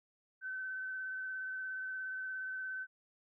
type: tone with vibrato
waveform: sine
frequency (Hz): 1527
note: G6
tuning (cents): -46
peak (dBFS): -38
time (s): 0.41-2.87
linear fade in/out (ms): 50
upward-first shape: sine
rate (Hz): 17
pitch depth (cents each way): 12
effects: none